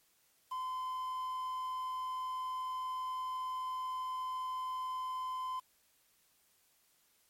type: tone with quantisation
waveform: triangle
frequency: 1024 Hz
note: C6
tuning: 38 cents flat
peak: -34 dBFS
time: 0.51-5.6 s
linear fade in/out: 10 ms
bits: 9
effects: white hiss -71 dBFS RMS until 7.29 s + MP3 64 kbps